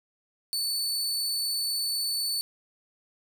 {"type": "tone", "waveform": "sawtooth", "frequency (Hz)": 4484, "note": "C#8", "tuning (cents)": 19, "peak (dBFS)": -24, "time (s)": [0.53, 2.41], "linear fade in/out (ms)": 0, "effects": []}